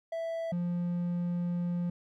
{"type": "tone pair in turn", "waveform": "triangle", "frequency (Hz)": [660, 174.81], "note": ["E5", "F3"], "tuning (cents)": [2, 2], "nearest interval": "octave + major seventh", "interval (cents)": 2300, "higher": "first", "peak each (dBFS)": [-30, -27], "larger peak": "second", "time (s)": [[0.12, 0.52], [0.52, 1.9]], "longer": "second", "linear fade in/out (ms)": 5, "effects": []}